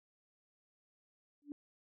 sine tone with exponential growth, 290 Hz, D4, 22 cents flat, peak -37 dBFS, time 1.42-1.52 s, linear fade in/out 1 ms, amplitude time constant 21 ms, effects none

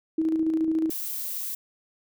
sine tone with tremolo, 320 Hz, D#4, 49 cents sharp, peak -20 dBFS, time 0.18-0.9 s, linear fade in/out 5 ms, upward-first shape square, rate 14 Hz, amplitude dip 35%
violet noise, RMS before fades -32 dBFS, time 0.9-1.55 s, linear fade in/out 5 ms
effects none

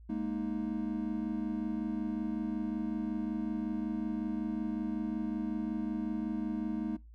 triangle chord, Ab suspended second, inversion none, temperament equal, 207.7 / 233.1 / 311.1 Hz, Ab3 / Bb3 / Eb4, 0 / 0 / 0 cents, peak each -35 / -34 / -35 dBFS, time 0.09-6.97 s, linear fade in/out 10 ms, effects noise-tail reverb RT60 0.2 s tail -20 dB re dry + added 56 Hz sine -50 dBFS peak until 7.14 s

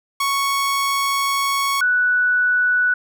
sawtooth / sine tone pair in turn, 1108.7 / 1479.9 Hz, C#6 / F#6, 0 / 0 cents, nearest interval perfect fourth, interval 500 cents, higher second, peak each -14 dBFS, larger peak neither, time 0.2-1.81 / 1.81-2.94 s, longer first, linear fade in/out 5 ms, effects none

